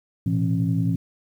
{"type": "tone cluster", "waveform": "sine", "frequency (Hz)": [113.8, 125, 169.1, 271.6], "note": ["A#2", "B2", "E3", "C#4"], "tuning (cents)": [-41, 21, 44, -35], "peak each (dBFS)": [-23, -29, -22, -27], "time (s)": [0.26, 0.96], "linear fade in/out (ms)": 5, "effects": ["tanh soft clip ceiling -10 dBFS", "9-bit"]}